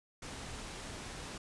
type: low-pass noise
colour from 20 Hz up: pink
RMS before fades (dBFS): -45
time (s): 0.22-1.38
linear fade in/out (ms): 5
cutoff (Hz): 10000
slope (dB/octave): 24
effects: resampled to 24000 Hz